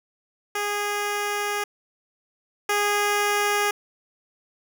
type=tone pair in turn; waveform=10% pulse; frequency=411.7 / 411.7 Hz; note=G#4 / G#4; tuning=-15 / -15 cents; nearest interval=unison; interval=0 cents; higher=neither; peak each=-16 / -12 dBFS; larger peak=second; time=0.55-1.64 / 2.69-3.71 s; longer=first; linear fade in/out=5 ms; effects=none